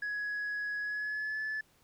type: tone with pitch glide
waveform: sine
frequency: 1675 to 1733.1 Hz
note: G#6 to A6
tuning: +14 to -27 cents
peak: -31 dBFS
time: 0.02-1.61 s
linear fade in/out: 5 ms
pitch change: +59 cents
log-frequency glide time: 0.81-1.41 s
effects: tanh soft clip ceiling -31 dBFS + pink hiss -67 dBFS RMS until 1.83 s